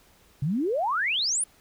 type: exponential sweep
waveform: sine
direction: up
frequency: 130 to 10270 Hz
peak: -23 dBFS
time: 0.42-1.44 s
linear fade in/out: 5 ms
effects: pink hiss -59 dBFS RMS until 1.6 s